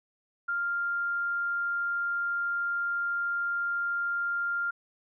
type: tone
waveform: sine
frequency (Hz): 1396.9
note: F6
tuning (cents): 0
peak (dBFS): -27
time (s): 0.48-4.71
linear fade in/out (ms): 10
effects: none